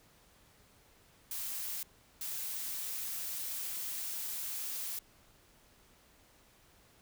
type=noise bursts at uneven times; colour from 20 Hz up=blue; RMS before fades=-39 dBFS; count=2; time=1.31-1.83 / 2.21-4.99 s; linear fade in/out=2 ms; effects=pink hiss -64 dBFS RMS until 7.01 s